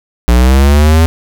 square linear sweep, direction up, 58.27 to 82.6 Hz, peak -5 dBFS, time 0.28-1.06 s, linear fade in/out 0 ms, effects none

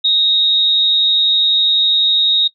sine tone with amplitude modulation, 3748 Hz, A#7, 9 cents sharp, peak -8 dBFS, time 0.04-2.48 s, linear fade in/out 10 ms, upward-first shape sine, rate 192 Hz, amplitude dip 40%, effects noise-tail reverb RT60 0.1 s tail -20 dB re dry

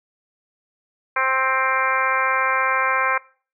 harmonic tone, 263.1 Hz, C4, 10 cents sharp, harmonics 2 / 3 / 4 / 5 / 6 / 7 / 8 / 9, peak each -29 / -30 / -22 / -25 / -24 / -31 / -27 / -27 dBFS, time 1.16-3.18 s, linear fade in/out 5 ms, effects noise-tail reverb RT60 0.4 s tail -21 dB re dry

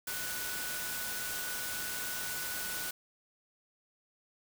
sine tone in noise, 1480 Hz, F#6, in tune, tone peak -42 dBFS, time 0.07-2.91 s, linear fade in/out 5 ms, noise white, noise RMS -38 dBFS, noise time 0.07-2.91 s, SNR -7 dB, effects none

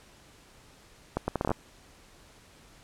accelerating click train, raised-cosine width 1 ms, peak -13 dBFS, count 9, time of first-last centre 1.17-1.516 s, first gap 110 ms, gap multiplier 0.7, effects pink hiss -56 dBFS RMS until 2.83 s + low-pass 10000 Hz 12 dB/octave

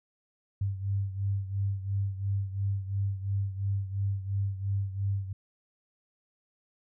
sine beating tone pair, 98 / 100.9 Hz, G2 / G#2, 0 / -49 cents, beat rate 2.9 Hz, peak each -29 / -34 dBFS, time 0.61-5.33 s, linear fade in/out 5 ms, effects none

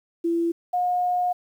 sine tone pair in turn, 337 / 718.6 Hz, E4 / F5, +38 / +49 cents, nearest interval octave + minor second, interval 1311 cents, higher second, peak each -20 dBFS, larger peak neither, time 0.24-0.52 / 0.73-1.33 s, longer second, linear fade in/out 10 ms, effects 9-bit

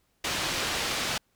white low-pass noise, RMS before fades -30 dBFS, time 0.24-1.18 s, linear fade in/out 5 ms, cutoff 4600 Hz, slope 12 dB/octave, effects pink hiss -71 dBFS RMS until 1.35 s

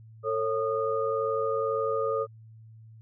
sine tone cluster, 447 / 549 / 1227 Hz, A4 / C#5 / D#6, +27 / -17 / -25 cents, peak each -28 / -30 / -31 dBFS, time 0.23-2.27 s, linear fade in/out 50 ms, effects added 111 Hz sine -47 dBFS peak until 3.01 s

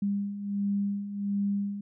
sine beating tone pair, 200 / 201.4 Hz, G3 / G3, +35 / +47 cents, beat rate 1.4 Hz, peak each -34 / -28 dBFS, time 0.02-1.81 s, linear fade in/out 5 ms, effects none

